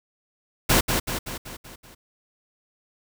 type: noise with echo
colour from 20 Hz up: pink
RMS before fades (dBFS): -18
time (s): 0.69-0.81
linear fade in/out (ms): 10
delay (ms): 190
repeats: 6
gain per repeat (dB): -5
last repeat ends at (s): 1.95
effects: none